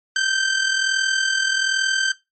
sawtooth tone with amplitude modulation, 1559 Hz, G6, 10 cents flat, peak -12 dBFS, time 0.16-2.12 s, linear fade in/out 2 ms, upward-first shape sine, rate 41.2 Hz, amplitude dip 55%, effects noise-tail reverb RT60 0.2 s tail -18 dB re dry + MP3 32 kbps

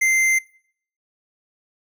sine tone with hard clipping, 2083 Hz, C7, 8 cents flat, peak -17 dBFS, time 0.01-0.39 s, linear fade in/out 10 ms, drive 12 dB, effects noise-tail reverb RT60 0.6 s tail -23 dB re dry

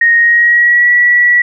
sine tone with pitch glide, 1864.7 to 1941.6 Hz, A#6 to B6, 0 to -30 cents, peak -5 dBFS, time 0.01-1.42 s, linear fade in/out 5 ms, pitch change +70 cents, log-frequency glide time 0.16-0.91 s, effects none

